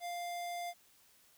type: tone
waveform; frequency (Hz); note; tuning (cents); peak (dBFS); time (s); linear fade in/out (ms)
square; 698.5; F5; 0; -39; 0-0.74; 50
effects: white hiss -66 dBFS RMS until 1.37 s